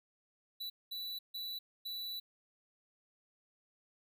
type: tone bursts at uneven times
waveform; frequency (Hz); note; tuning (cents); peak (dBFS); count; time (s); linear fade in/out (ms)
square; 3956; B7; +2; -40; 4; 0.6-0.7 / 0.91-1.19 / 1.34-1.59 / 1.85-2.2; 10
effects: none